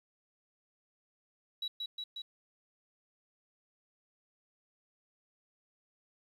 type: tone with echo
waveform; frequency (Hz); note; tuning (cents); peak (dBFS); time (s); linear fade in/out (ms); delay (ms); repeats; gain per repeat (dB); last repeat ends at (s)
sine; 3900; B7; -23; -33; 1.62-1.68; 5; 180; 3; -2; 2.22
effects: tanh soft clip ceiling -30 dBFS + 11-bit